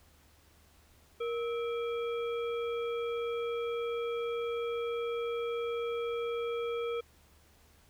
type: harmonic tone with a mistuned harmonic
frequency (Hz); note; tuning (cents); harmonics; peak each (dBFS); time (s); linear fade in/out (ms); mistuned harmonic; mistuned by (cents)
469.2; A#4; +11; 1 / 3 / 5 / 7; -32 / -42 / -46 / -49; 1.2-7.01; 10; 3; -140
effects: added 75 Hz sine -64 dBFS peak until 7.89 s + pink hiss -64 dBFS RMS until 7.89 s